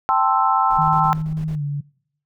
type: chord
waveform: sine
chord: A minor seventh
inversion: third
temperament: equal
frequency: 784 / 880 / 1046.5 / 1318.5 Hz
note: G5 / A5 / C6 / E6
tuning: 0 / 0 / 0 / 0 cents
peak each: -20 dBFS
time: 0.09-1.13 s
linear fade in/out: 0 ms
type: noise bursts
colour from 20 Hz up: brown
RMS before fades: -35 dBFS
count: 8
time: 0.7-1.555 s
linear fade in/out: 5 ms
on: 78 ms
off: 33 ms
type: tone with pitch glide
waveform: sine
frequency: 156.9 to 143.88 Hz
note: D#3 to D3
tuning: +15 to -35 cents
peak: -21 dBFS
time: 0.78-1.81 s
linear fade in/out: 10 ms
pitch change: -150 cents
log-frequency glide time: 1.51-1.63 s
effects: noise-tail reverb RT60 0.7 s tail -24 dB re dry